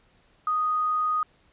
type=tone with quantisation; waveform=sine; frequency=1243 Hz; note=D#6; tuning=2 cents flat; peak=-22 dBFS; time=0.47-1.23 s; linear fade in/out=2 ms; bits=8; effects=pink hiss -62 dBFS RMS until 1.52 s + resampled to 8000 Hz